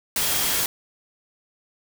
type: tone in noise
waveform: sine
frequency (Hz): 3256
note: G#7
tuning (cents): -35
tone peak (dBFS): -34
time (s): 0.21-0.61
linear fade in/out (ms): 2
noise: white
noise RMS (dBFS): -23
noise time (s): 0.16-0.66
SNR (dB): -14
effects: none